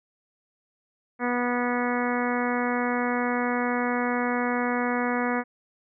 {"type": "harmonic tone", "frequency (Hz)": 244.4, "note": "B3", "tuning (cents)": -18, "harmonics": [1, 2, 3, 4, 5, 6, 7, 8, 9], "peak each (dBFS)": [-27, -30, -32, -33, -34, -35, -35, -36, -37], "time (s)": [1.19, 5.44], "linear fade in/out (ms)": 50, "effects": []}